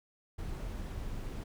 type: noise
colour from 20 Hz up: brown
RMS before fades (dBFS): -39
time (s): 0.38-1.44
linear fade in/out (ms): 10
effects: none